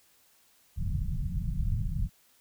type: low-pass noise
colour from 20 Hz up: pink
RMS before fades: -30 dBFS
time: 0.76-2.1 s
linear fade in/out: 50 ms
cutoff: 180 Hz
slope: 48 dB/octave
effects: white hiss -64 dBFS RMS until 2.4 s

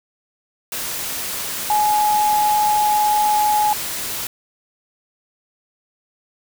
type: tone in noise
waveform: sine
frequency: 842 Hz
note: G#5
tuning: 24 cents sharp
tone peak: -14 dBFS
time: 1.7-3.73 s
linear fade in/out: 2 ms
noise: white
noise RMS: -26 dBFS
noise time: 0.72-4.27 s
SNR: +9 dB
effects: none

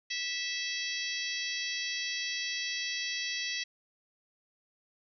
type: harmonic tone with a mistuned harmonic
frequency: 655 Hz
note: E5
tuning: 11 cents flat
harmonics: 3 / 4 / 5 / 6 / 7 / 8 / 9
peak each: -38 / -39 / -40 / -41 / -41 / -42 / -43 dBFS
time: 0.1-3.64 s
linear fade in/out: 10 ms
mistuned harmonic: 8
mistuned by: +29 cents
effects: none

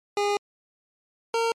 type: tone pair in turn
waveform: 25% pulse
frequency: 408.7 / 458.8 Hz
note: G#4 / A#4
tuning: -28 / -28 cents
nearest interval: major second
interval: 200 cents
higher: second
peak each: -18 dBFS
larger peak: neither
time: 0.17-0.37 / 1.34-1.52 s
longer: first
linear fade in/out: 2 ms
effects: low-pass 7000 Hz 12 dB/octave + MP3 64 kbps

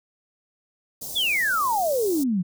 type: band-stop noise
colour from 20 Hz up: white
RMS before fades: -34 dBFS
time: 1.01-2.24 s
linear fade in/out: 10 ms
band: 750 to 4900 Hz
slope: 24 dB/octave
type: exponential sweep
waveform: sine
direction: down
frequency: 3598 to 169.4 Hz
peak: -20 dBFS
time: 1.15-2.43 s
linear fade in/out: 20 ms
effects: none

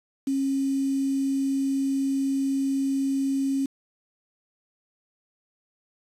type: tone with quantisation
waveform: sine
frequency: 272 Hz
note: C#4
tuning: 33 cents flat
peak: -22 dBFS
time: 0.27-3.66 s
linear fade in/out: 5 ms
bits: 7
effects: resampled to 32000 Hz

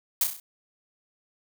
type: noise with echo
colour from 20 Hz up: blue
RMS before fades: -22 dBFS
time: 0.21-0.24 s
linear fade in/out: 2 ms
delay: 32 ms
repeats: 5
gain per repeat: -5 dB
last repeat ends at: 0.4 s
effects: none

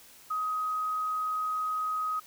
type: tone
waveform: sine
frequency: 1259 Hz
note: D#6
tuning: 20 cents sharp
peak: -28 dBFS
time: 0.3-2.2 s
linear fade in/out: 10 ms
effects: white hiss -54 dBFS RMS until 2.26 s

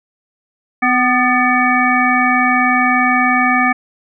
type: harmonic tone with a mistuned harmonic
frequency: 251.3 Hz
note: B3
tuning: 30 cents sharp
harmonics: 1 / 3 / 5 / 7 / 9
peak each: -17 / -17 / -17 / -17 / -17 dBFS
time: 0.82-3.73 s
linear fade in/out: 10 ms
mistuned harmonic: 5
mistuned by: -53 cents
effects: none

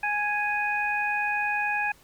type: harmonic tone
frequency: 830.6 Hz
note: G#5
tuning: in tune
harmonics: 1 / 2 / 3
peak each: -28 / -28 / -28 dBFS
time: 0.03-1.92 s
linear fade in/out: 5 ms
effects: pink hiss -56 dBFS RMS until 2.03 s + MP3 96 kbps

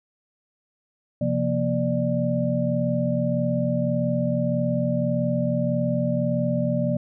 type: tone cluster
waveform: sine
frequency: 131.1 / 172.8 / 237.1 / 591 Hz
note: C3 / F3 / A#3 / D5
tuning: +4 / -18 / +30 / +11 cents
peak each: -26 dBFS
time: 1.21-6.97 s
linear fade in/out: 5 ms
effects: none

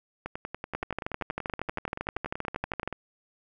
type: two click trains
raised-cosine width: 0.5 ms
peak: -19 / -15 dBFS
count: 29 / 28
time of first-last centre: 0.26-2.927 / 0.75-2.876 s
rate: 10.5 / 12.7 Hz
effects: none

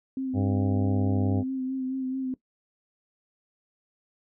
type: tone with vibrato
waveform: sine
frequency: 261.6 Hz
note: C4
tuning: in tune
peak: -27 dBFS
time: 0.17-2.34 s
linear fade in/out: 2 ms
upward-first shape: sine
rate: 4.6 Hz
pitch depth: 28 cents each way
type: harmonic tone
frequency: 99.3 Hz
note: G2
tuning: 23 cents sharp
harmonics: 1 / 2 / 3 / 4 / 5 / 6 / 7 / 8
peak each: -25 / -31 / -35 / -37 / -39 / -41 / -42 / -43 dBFS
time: 0.33-1.44 s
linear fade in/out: 50 ms
effects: noise-tail reverb RT60 0.1 s tail -18 dB re dry

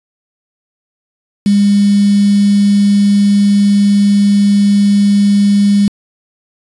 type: tone with quantisation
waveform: sine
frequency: 202.2 Hz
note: G#3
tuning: 46 cents flat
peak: -6 dBFS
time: 1.46-5.88 s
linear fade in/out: 2 ms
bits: 4
effects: resampled to 24000 Hz

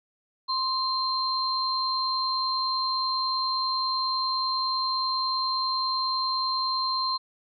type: tone pair together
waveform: sine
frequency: 1046.5 / 4155 Hz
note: C6 / C8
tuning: 0 / -13 cents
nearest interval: 2 octaves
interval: 2387 cents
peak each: -27 dBFS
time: 0.48-7.18 s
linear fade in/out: 20 ms
effects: none

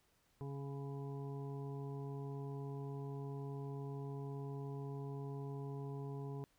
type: harmonic tone with a mistuned harmonic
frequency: 139 Hz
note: C#3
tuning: 5 cents sharp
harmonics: 1 / 2 / 3 / 5 / 6 / 7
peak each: -43 / -52 / -49 / -60 / -60 / -58 dBFS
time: 0.41-6.44 s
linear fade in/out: 0 ms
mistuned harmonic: 7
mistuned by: +29 cents
effects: pink hiss -75 dBFS RMS until 6.58 s

